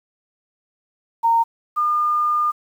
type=tone pair in turn; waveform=sine; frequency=921 / 1210 Hz; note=A#5 / D#6; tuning=-21 / -49 cents; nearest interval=perfect fourth; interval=472 cents; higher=second; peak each=-13 / -16 dBFS; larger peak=first; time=1.23-1.44 / 1.76-2.52 s; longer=second; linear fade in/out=20 ms; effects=8-bit